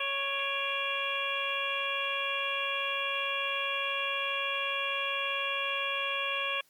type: harmonic tone with a mistuned harmonic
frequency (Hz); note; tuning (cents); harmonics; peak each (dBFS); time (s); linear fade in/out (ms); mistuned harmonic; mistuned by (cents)
554.4; C#5; 0; 1 / 2 / 3 / 4 / 5 / 6; -39 / -36 / -39 / -35 / -35 / -37; 0-6.61; 5; 4; +120
effects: white hiss -66 dBFS RMS until 6.69 s + Opus 32 kbps